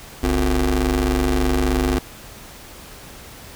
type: ring-modulated tone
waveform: 25% pulse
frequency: 98.9 Hz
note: G2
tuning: 16 cents sharp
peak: -10 dBFS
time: 0.23-1.99 s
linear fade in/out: 5 ms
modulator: 160 Hz
effects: pink hiss -40 dBFS RMS until 3.55 s